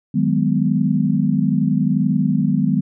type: chord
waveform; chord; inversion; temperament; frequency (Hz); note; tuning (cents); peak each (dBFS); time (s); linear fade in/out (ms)
sine; G# minor seventh; second; just; 155.74 / 186.89 / 207.7 / 249.2; D#3 / F#3 / G#3 / B3; +2 / +18 / 0 / +16; -20; 0.14-2.81; 10
effects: none